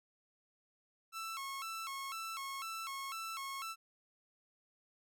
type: tone with vibrato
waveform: sawtooth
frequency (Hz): 1204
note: D6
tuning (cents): +43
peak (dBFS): -37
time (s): 1.12-3.76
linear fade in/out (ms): 50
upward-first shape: square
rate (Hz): 2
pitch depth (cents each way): 170
effects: none